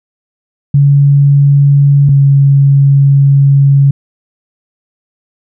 sine tone pair in turn, 141.4 / 139.21 Hz, C#3 / C#3, +35 / +8 cents, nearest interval unison, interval 27 cents, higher first, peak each -3 dBFS, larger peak neither, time 0.74-2.09 / 2.09-3.91 s, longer second, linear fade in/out 5 ms, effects none

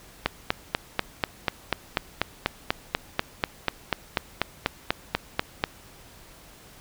click train, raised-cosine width 0.3 ms, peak -5 dBFS, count 23, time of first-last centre 0.26-5.639 s, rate 4.09 Hz, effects pink hiss -50 dBFS RMS until 6.8 s

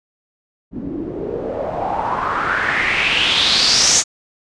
white noise with low-pass filter sweep, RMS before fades -18 dBFS, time 0.71-4.04 s, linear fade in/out 50 ms, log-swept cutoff 240 to 6800 Hz, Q 4.4, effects resampled to 22050 Hz

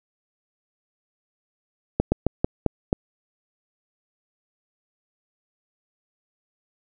slowing click train, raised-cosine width 2 ms, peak -5 dBFS, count 6, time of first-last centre 2-2.929 s, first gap 120 ms, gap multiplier 1.22, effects none

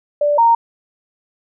sine tone pair in turn, 586 / 926.7 Hz, D5 / A#5, -4 / -10 cents, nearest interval minor sixth, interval 794 cents, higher second, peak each -12 / -8 dBFS, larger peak second, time 0.21-0.38 / 0.38-0.55 s, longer neither, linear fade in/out 5 ms, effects none

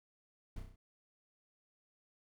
brown noise with echo, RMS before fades -42 dBFS, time 0.56-0.6 s, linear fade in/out 5 ms, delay 32 ms, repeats 5, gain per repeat -4 dB, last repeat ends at 0.76 s, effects none

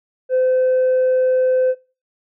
sine tone with tanh clipping, 513 Hz, C5, 34 cents flat, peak -14 dBFS, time 0.29-1.75 s, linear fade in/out 50 ms, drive 1 dB, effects noise-tail reverb RT60 0.3 s tail -19 dB re dry

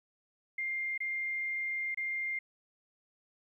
sine tone with dropouts, 2109 Hz, C7, 13 cents sharp, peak -32 dBFS, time 0.58-2.39 s, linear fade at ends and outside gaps 5 ms, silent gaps 0.978-1.003 / 1.946-1.973 s, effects 12-bit

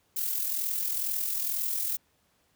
violet noise with amplitude modulation, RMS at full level -28 dBFS, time 0.16-1.97 s, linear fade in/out 10 ms, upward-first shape sine, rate 42.1 Hz, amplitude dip 50%, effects pink hiss -69 dBFS RMS until 2.55 s + high-pass 60 Hz 12 dB/octave

